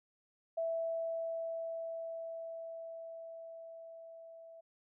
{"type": "tone with level ramp", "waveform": "sine", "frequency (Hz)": 659.3, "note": "E5", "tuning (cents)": 0, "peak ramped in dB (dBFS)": [-32, -51], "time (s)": [0.57, 4.61], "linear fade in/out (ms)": 10, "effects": []}